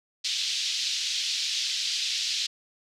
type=band-pass noise; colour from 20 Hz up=pink; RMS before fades=-29 dBFS; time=0.24-2.47 s; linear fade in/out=10 ms; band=3200 to 5500 Hz; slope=24 dB/octave; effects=none